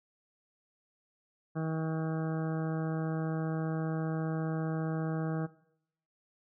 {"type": "harmonic tone", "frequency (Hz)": 159.7, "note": "D#3", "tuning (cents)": 45, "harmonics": [1, 2, 3, 4, 5, 7, 8, 9, 10], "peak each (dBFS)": [-32, -38, -42, -44, -46, -49, -50, -51, -52], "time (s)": [1.55, 5.47], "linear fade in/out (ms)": 20, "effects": ["noise-tail reverb RT60 0.7 s tail -18 dB re dry"]}